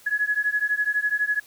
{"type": "beating tone pair", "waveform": "sine", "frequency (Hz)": [1682, 1694], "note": ["G#6", "G#6"], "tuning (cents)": [22, 34], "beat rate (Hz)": 12, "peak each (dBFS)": [-24, -24], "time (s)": [0.06, 1.4], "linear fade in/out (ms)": 10, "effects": ["white hiss -52 dBFS RMS until 1.46 s"]}